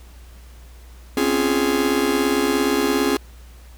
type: chord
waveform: 45% pulse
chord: Db major seventh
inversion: third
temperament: just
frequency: 259.9 / 277.2 / 346.5 / 415.8 Hz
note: C4 / Db4 / F4 / Ab4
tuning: -11 / 0 / -14 / +2 cents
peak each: -25 / -22 / -24 / -22 dBFS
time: 1.17-3.17 s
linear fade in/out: 2 ms
effects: added 60 Hz sine -40 dBFS peak until 3.77 s + pink hiss -51 dBFS RMS until 3.77 s